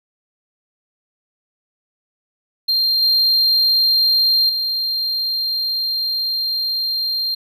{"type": "tone with level steps", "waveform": "triangle", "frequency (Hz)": 4186, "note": "C8", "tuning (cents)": 0, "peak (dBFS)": [-13, -11, -17], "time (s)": [2.68, 7.35], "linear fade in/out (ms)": 10, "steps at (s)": [3.02, 4.49], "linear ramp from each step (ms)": 5, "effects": []}